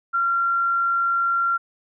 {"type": "tone", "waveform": "sine", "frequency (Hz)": 1375, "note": "F6", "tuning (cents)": -27, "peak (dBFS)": -18, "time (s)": [0.13, 1.58], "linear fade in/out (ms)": 20, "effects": []}